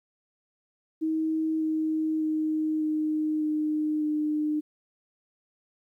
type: tone with pitch steps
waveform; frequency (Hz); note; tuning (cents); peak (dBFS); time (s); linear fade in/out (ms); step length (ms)
sine; 317.2 / 314.3 / 311.4 / 308.5 / 305.7 / 302.9; D#4 / D#4 / D#4 / D#4 / D#4 / D#4; +33 / +18 / +2 / -15 / -30 / -46; -24; 1.01-4.61; 20; 600
effects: 11-bit